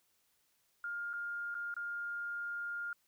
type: tone with dropouts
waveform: sine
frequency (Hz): 1410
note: F6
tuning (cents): +16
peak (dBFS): -37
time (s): 0.84-2.93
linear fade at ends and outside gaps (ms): 2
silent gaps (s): 1.132-1.136 / 1.544-1.55 / 1.741-1.765
effects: white hiss -75 dBFS RMS until 3.07 s